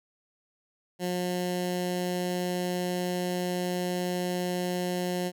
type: tone with notch filter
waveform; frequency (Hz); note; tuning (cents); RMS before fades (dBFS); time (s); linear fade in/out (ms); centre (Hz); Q
15% pulse; 179.4; F3; +47; -30; 0.99-5.32; 50; 1300; 1.3
effects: none